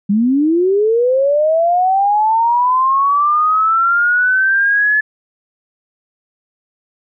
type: linear sweep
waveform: sine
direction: up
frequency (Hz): 193.7 to 1725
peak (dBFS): -10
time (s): 0.09-5.01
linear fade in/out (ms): 10
effects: none